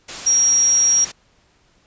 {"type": "tone in noise", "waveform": "sine", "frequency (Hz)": 5660, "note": "F8", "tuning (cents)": 22, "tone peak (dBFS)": -12, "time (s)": [0.26, 1.05], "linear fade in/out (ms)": 10, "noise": "white", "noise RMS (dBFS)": -30, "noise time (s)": [0.08, 1.12], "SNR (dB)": 15, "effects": ["pink hiss -58 dBFS RMS until 1.86 s", "resampled to 16000 Hz"]}